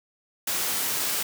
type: high-pass noise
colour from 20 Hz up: white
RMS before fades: -27 dBFS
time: 0.47-1.23 s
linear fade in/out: 5 ms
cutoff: 150 Hz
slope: 12 dB/octave
effects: none